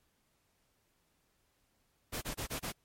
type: noise bursts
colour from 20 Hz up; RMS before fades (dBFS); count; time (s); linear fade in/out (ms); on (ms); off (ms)
pink; -38; 5; 2.12-2.723; 20; 99; 27
effects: pink hiss -75 dBFS RMS until 2.84 s + MP3 64 kbps